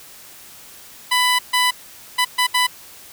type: tone bursts at uneven times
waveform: 15% pulse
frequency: 996 Hz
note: B5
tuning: 14 cents sharp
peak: -8 dBFS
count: 5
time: 1.11-1.39 / 1.53-1.71 / 2.18-2.25 / 2.38-2.47 / 2.54-2.67 s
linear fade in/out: 10 ms
effects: white hiss -42 dBFS RMS until 3.12 s